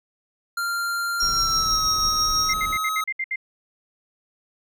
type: tone with pitch glide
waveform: square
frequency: 1390 to 1274.6 Hz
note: F6 to D#6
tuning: -9 to +41 cents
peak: -24 dBFS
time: 0.57-3.04 s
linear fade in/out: 5 ms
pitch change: -150 cents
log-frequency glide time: 1.2-1.84 s
type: tone with tremolo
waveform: sine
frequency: 5588 Hz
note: F8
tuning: in tune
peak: -19 dBFS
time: 1.2-2.53 s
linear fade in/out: 5 ms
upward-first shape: sine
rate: 6.1 Hz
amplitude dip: 40%
type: noise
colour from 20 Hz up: brown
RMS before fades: -34 dBFS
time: 1.22-2.77 s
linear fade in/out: 5 ms
type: tone bursts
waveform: sine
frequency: 2094 Hz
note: C7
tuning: 1 cent sharp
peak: -23 dBFS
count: 8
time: 2.49-3.359 s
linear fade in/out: 5 ms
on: 50 ms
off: 67 ms
effects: none